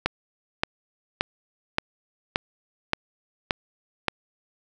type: click train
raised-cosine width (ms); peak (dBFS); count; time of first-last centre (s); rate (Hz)
0.3; -5; 8; 0.06-4.083; 1.74
effects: none